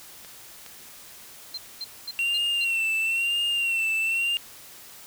clicks, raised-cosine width 0.2 ms, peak -26 dBFS, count 2, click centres 0.248 / 0.663 s
sine tone bursts, 4146 Hz, C8, 17 cents flat, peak -30 dBFS, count 5, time 1.54-2.645 s, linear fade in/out 5 ms, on 37 ms, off 230 ms
triangle tone with vibrato, 2734 Hz, F7, 37 cents flat, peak -21 dBFS, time 2.19-4.37 s, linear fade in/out 0 ms, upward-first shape sine, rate 1 Hz, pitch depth 57 cents each way
effects white hiss -46 dBFS RMS until 5.06 s

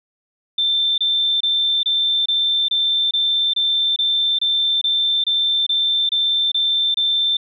sine tone bursts, 3561 Hz, A7, 20 cents sharp, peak -15 dBFS, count 16, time 0.58-7.37 s, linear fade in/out 5 ms, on 400 ms, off 26 ms, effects none

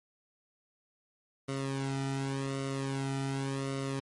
sawtooth tone with flanger, 136.1 Hz, C#3, 31 cents flat, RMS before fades -34 dBFS, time 1.48-4 s, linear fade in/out 10 ms, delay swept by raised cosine 1.2 to 1.84 ms, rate 0.88 Hz, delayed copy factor -1, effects MP3 48 kbps

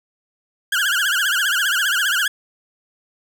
30% pulse tone with vibrato, 1532 Hz, G6, 40 cents flat, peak -14 dBFS, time 0.72-2.28 s, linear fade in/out 5 ms, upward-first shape triangle, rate 15 Hz, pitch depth 200 cents each way, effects none

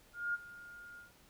sine tone with ADSR envelope, 1418 Hz, F6, 26 cents sharp, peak -31 dBFS, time 0.13-1.12 s, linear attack 210 ms, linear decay 28 ms, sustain -18 dB, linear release 140 ms, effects pink hiss -64 dBFS RMS until 1.29 s

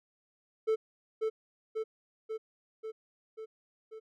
triangle tone with echo, 440 Hz, A4, in tune, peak -23 dBFS, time 0.67-0.76 s, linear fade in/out 20 ms, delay 540 ms, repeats 6, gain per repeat -3 dB, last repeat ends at 4 s, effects none

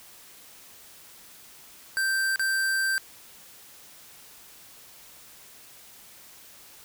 square tone with dropouts, 1565 Hz, G6, 3 cents flat, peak -24 dBFS, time 1.97-2.98 s, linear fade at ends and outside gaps 0 ms, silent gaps 2.359-2.395 s, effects white hiss -50 dBFS RMS until 6.84 s

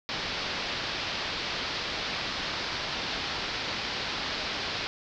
white low-pass noise, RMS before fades -33 dBFS, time 0.09-4.87 s, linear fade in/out 0 ms, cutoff 5000 Hz, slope 48 dB/octave, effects none

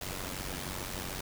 pink noise with amplitude modulation, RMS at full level -35 dBFS, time 0.01-1.21 s, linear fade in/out 5 ms, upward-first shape sine, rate 93.2 Hz, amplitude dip 75%, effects none

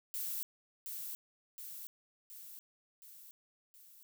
violet noise with echo, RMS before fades -39 dBFS, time 0.14-0.43 s, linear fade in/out 0 ms, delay 720 ms, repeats 5, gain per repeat -4 dB, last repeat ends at 4.03 s, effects none

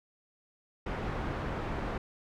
pink low-pass noise, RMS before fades -35 dBFS, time 0.86-1.98 s, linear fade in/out 5 ms, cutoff 1600 Hz, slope 12 dB/octave, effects none

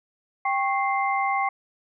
sine tone cluster, 788 / 1097 / 2087 Hz, G5 / C#6 / C7, +9 / -18 / -5 cents, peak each -24 / -26 / -28 dBFS, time 0.45-1.49 s, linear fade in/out 5 ms, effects none

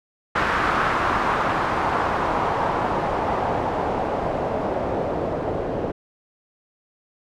white noise with low-pass filter sweep, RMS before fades -23 dBFS, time 0.35-5.92 s, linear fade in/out 10 ms, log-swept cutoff 1400 to 520 Hz, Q 1.8, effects none

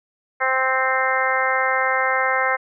harmonic tone, 261.6 Hz, C4, in tune, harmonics 2 / 3 / 4 / 5 / 6 / 7 / 8, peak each -25 / -25 / -25 / -25 / -25 / -25 / -25 dBFS, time 0.4-2.57 s, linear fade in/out 20 ms, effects none

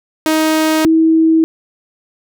sawtooth / sine tone pair in turn, 314.3 / 322.4 Hz, D#4 / E4, +18 / -38 cents, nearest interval unison, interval 44 cents, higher second, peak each -7 dBFS, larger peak neither, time 0.26-0.85 / 0.85-1.44 s, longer neither, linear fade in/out 0 ms, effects none

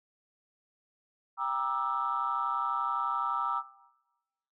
sine chord, E half-diminished seventh, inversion first, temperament just, 791.1 / 949.3 / 1186.7 / 1318.5 Hz, G5 / Bb5 / D6 / E6, +16 / +31 / +18 / 0 cents, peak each -37 / -33 / -33 / -32 dBFS, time 1.37-3.63 s, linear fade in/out 50 ms, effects noise-tail reverb RT60 1.0 s tail -18 dB re dry + tanh soft clip ceiling -19 dBFS

